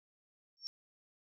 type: tone with exponential growth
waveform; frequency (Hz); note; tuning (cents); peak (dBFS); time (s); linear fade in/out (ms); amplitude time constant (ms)
sine; 5470; F8; -37; -34; 0.57-0.67; 0; 20
effects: none